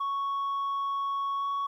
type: tone with pitch glide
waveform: sine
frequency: 1110 to 1117.1 Hz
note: C#6 to C#6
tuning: +2 to +13 cents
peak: -25 dBFS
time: 0-1.67 s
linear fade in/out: 10 ms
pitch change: +11 cents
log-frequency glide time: 1.37-1.46 s
effects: tanh soft clip ceiling -27 dBFS + 11-bit